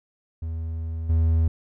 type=tone with level steps; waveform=triangle; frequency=81.3 Hz; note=E2; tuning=23 cents flat; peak=-25 / -15 dBFS; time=0.42-1.48 s; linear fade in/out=5 ms; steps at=1.09 s; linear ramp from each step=10 ms; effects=none